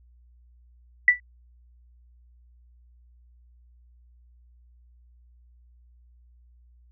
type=tone with exponential decay; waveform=sine; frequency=1969 Hz; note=B6; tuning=6 cents flat; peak=-8 dBFS; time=1.08-1.2 s; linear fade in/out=2 ms; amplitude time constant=25 ms; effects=added 60 Hz sine -53 dBFS peak until 6.91 s